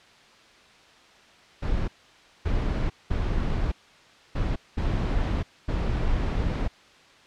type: noise bursts at uneven times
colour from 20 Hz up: brown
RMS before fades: -25 dBFS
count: 6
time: 1.62-1.88 / 2.45-2.9 / 3.1-3.72 / 4.35-4.56 / 4.77-5.43 / 5.68-6.68 s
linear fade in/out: 10 ms
effects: white hiss -53 dBFS RMS until 7.26 s + low-pass 4000 Hz 12 dB/octave